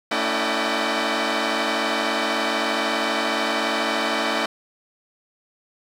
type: tone cluster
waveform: 10% pulse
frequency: 223.3 / 283.1 / 328.6 / 603 / 764 Hz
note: A3 / C#4 / E4 / D5 / G5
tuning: +26 / +37 / -5 / +46 / -45 cents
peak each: -19 dBFS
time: 0.11-4.46 s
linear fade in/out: 5 ms
effects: low-pass 6000 Hz 12 dB/octave + 8-bit